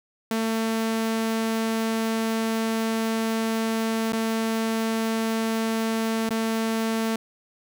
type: tone with dropouts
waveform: sawtooth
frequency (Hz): 224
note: A3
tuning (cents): +31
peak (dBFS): -19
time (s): 0.31-7.16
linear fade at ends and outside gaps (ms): 2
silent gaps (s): 4.122-4.132 / 6.291-6.307
effects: none